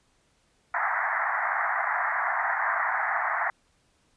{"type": "band-pass noise", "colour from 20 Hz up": "white", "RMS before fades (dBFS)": -27, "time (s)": [0.74, 3.5], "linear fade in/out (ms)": 2, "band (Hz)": [660, 2000], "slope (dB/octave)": 96, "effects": ["pink hiss -67 dBFS RMS until 4.16 s", "resampled to 22050 Hz"]}